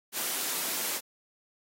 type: high-pass noise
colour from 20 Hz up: white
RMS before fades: -32 dBFS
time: 0.12-1.01 s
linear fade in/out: 50 ms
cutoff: 190 Hz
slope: 24 dB/octave
effects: AAC 48 kbps